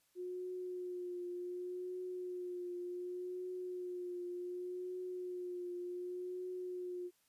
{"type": "tone with vibrato", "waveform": "sine", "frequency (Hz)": 359.7, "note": "F#4", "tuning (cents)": -49, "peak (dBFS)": -40, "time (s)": [0.15, 7.11], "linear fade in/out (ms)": 50, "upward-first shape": "triangle", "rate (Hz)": 0.67, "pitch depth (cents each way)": 30, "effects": ["white hiss -75 dBFS RMS until 7.28 s", "resampled to 32000 Hz"]}